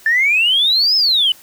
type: exponential two-way sweep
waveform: sine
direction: up then down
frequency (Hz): 1748 to 5270 to 2935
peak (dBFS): -10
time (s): 0.06-1.32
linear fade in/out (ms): 2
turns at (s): 0.96
effects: tanh soft clip ceiling -6 dBFS + white hiss -44 dBFS RMS until 1.42 s